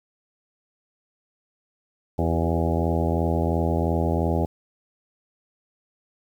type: harmonic tone with a mistuned harmonic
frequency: 82.9 Hz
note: E2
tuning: 10 cents sharp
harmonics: 1 / 2 / 3 / 4 / 5 / 6 / 7 / 8 / 9 / 10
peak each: -24 / -27 / -29 / -30 / -31 / -32 / -32 / -33 / -34 / -34 dBFS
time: 2.18-4.46 s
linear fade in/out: 10 ms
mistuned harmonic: 5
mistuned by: -37 cents
effects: 9-bit